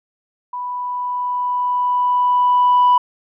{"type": "tone with level ramp", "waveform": "sine", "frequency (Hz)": 987.8, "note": "B5", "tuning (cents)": 0, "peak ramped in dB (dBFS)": [-23, -7], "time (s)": [0.53, 2.98], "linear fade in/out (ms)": 5, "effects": ["tanh soft clip ceiling -7 dBFS"]}